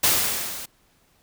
white noise with level ramp, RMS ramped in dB -17 to -36 dBFS, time 0.03-0.66 s, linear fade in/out 10 ms, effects pink hiss -62 dBFS RMS until 1.22 s

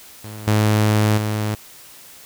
sawtooth tone with level steps, 106.6 Hz, G#2, 46 cents sharp, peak -28 / -10 / -16 dBFS, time 0.24-1.55 s, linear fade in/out 5 ms, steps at 0.47 / 1.17 s, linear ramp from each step 10 ms, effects white hiss -43 dBFS RMS until 2.25 s

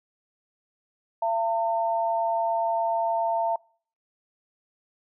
sine tone pair together, 678 / 905 Hz, E5 / A5, +49 / +48 cents, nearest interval perfect fourth, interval 499 cents, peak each -25 dBFS, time 1.22-3.56 s, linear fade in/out 5 ms, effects noise-tail reverb RT60 0.5 s tail -25 dB re dry

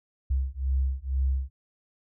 sine beating tone pair, 65.41 / 67.51 Hz, C2 / C#2, 0 / -45 cents, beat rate 2.1 Hz, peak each -27 / -27 dBFS, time 0.3-1.5 s, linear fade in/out 10 ms, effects none

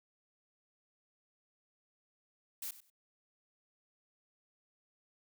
blue noise with echo, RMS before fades -41 dBFS, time 2.62-2.71 s, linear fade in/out 5 ms, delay 96 ms, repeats 2, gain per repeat -15 dB, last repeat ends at 2.902 s, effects none

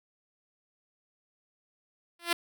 5% pulse tone with exponential growth, 342.7 Hz, F4, 33 cents flat, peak -10 dBFS, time 2.19-2.33 s, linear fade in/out 5 ms, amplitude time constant 30 ms, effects none

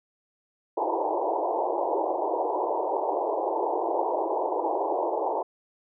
white band-pass noise, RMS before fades -27 dBFS, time 0.77-5.43 s, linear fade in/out 10 ms, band 320 to 970 Hz, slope 96 dB/octave, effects none

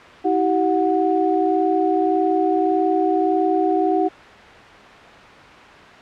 sine tone cluster, 323 / 384.7 / 733 Hz, E4 / G4 / F#5, -35 / -33 / -16 cents, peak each -20 dBFS, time 0.24-4.09 s, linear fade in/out 20 ms, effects white hiss -40 dBFS RMS until 6.01 s + low-pass 2000 Hz 12 dB/octave

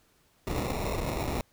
pink noise with sample-and-hold, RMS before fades -31 dBFS, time 0.47-1.41 s, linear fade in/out 0 ms, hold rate 1575 Hz, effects pink hiss -66 dBFS RMS until 1.52 s

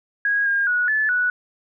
sine tone with pitch steps, 1647 / 1616 / 1462 / 1734 / 1474 Hz, G#6 / G#6 / F#6 / A6 / F#6, -15 / -48 / -21 / -26 / -7 cents, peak -17 dBFS, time 0.25-1.3 s, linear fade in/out 2 ms, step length 210 ms, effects none

